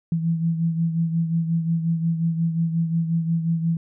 sine beating tone pair, 164.81 / 170.41 Hz, E3 / F3, 0 / -42 cents, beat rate 5.6 Hz, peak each -20 / -28 dBFS, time 0.12-3.77 s, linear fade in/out 2 ms, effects none

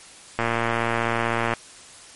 click train, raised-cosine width 0.5 ms, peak -7 dBFS, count 134, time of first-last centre 0.39-1.537 s, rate 116 Hz, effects white hiss -45 dBFS RMS until 2.15 s + MP3 48 kbps

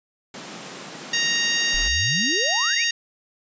pink high-pass noise, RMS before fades -37 dBFS, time 0.34-1.88 s, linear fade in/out 2 ms, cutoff 150 Hz, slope 48 dB/octave
harmonic tone, 932.3 Hz, A#5, in tune, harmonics 2 / 3 / 4 / 5 / 6 / 7, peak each -24 / -26 / -27 / -28 / -29 / -29 dBFS, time 1.13-2.91 s, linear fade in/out 5 ms
sine exponential sweep, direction up, 31.47 to 2637 Hz, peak -26 dBFS, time 1.74-2.84 s, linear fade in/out 0 ms
effects resampled to 16000 Hz

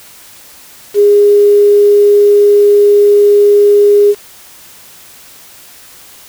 sine tone with quantisation, 410.4 Hz, G#4, 21 cents flat, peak -3 dBFS, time 0.94-4.15 s, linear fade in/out 50 ms, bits 5, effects white hiss -37 dBFS RMS until 6.28 s

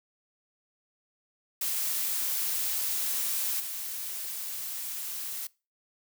blue noise with level steps, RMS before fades -30 / -36 dBFS, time 1.61-5.47 s, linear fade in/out 5 ms, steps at 3.6 s, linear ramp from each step 2 ms, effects noise-tail reverb RT60 0.3 s tail -23 dB re dry

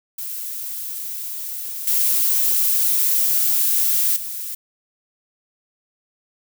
violet noise with level steps, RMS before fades -29 / -18 / -29 dBFS, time 0.18-4.55 s, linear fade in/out 5 ms, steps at 1.87 / 4.16 s, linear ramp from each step 5 ms, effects none

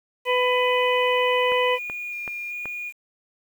harmonic tone, 499.1 Hz, B4, 18 cents sharp, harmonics 1 / 2 / 4 / 5 / 6, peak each -21 / -24 / -27 / -28 / -29 dBFS, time 0.25-1.79 s, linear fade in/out 50 ms
click train, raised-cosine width 0.5 ms, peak -19 dBFS, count 4, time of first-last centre 1.52-2.656 s, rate 2.64 Hz
sine tone with vibrato, 2427 Hz, D#7, 44 cents flat, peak -29 dBFS, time 1.74-2.93 s, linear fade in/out 50 ms, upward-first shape square, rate 1.3 Hz, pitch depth 9 cents each way
effects 8-bit

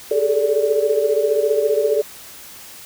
sine tone cluster, 400.9 / 427.3 / 442.2 / 580 Hz, G4 / G#4 / A4 / D5, +39 / +49 / +9 / -22 cents, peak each -24 / -19 / -20 / -20 dBFS, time 0.11-2.02 s, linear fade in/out 5 ms, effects white hiss -39 dBFS RMS until 2.85 s

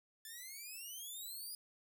5% pulse exponential sweep, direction up, 1736 to 4978 Hz, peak -38 dBFS, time 0.25-1.55 s, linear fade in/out 2 ms, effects none

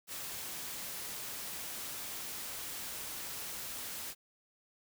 white noise, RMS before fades -42 dBFS, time 0.07-4.15 s, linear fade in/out 50 ms, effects none

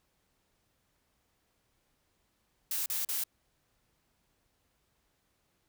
blue noise bursts, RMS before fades -33 dBFS, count 3, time 2.71-3.238 s, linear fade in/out 2 ms, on 150 ms, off 39 ms, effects pink hiss -75 dBFS RMS until 5.68 s

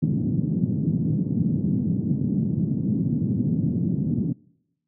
pink band-pass noise, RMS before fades -23 dBFS, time 0.02-4.33 s, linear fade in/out 10 ms, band 130 to 240 Hz, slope 24 dB/octave, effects noise-tail reverb RT60 0.9 s tail -25 dB re dry + high-pass 80 Hz 12 dB/octave

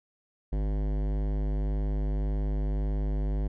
sine tone with hard clipping, 50.9 Hz, G#1, 34 cents flat, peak -28 dBFS, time 0.52-3.48 s, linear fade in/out 10 ms, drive 18 dB, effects none

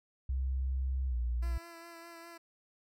sine tone with pitch glide, 65.5 to 59.72 Hz, C2 to A#1, +2 to +43 cents, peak -30 dBFS, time 0.29-1.58 s, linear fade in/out 5 ms, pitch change -159 cents, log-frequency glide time 1.08-1.15 s
10% pulse tone with vibrato, 336.4 Hz, E4, 35 cents sharp, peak -40 dBFS, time 1.42-2.38 s, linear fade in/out 10 ms, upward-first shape sine, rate 4.9 Hz, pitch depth 21 cents each way
effects none

